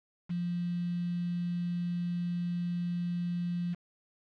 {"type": "tone with quantisation", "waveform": "sine", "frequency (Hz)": 174.5, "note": "F3", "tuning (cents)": -1, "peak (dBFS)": -30, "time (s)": [0.29, 3.75], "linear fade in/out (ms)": 20, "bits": 8, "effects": ["low-pass 3000 Hz 12 dB/octave"]}